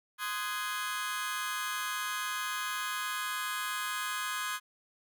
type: chord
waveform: sawtooth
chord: Ab dominant seventh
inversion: first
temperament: just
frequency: 1038.3 / 1245.9 / 1495.1 / 1661.2 Hz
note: C6 / Eb6 / Gb6 / Ab6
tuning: -14 / +2 / +18 / 0 cents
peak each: -35 / -34 / -38 / -34 dBFS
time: 0.18-4.6 s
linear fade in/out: 50 ms
effects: none